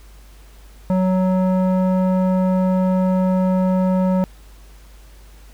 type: tone with low-pass filter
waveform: square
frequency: 185.9 Hz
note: F#3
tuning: 8 cents sharp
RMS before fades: -17 dBFS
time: 0.9-4.24 s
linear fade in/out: 0 ms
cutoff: 810 Hz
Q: 1.4
effects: added 50 Hz sine -41 dBFS peak until 5.53 s + pink hiss -51 dBFS RMS until 5.53 s